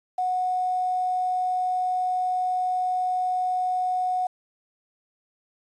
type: tone with quantisation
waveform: sine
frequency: 734 Hz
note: F#5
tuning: 14 cents flat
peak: -22 dBFS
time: 0.18-4.27 s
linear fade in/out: 5 ms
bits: 8
effects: resampled to 22050 Hz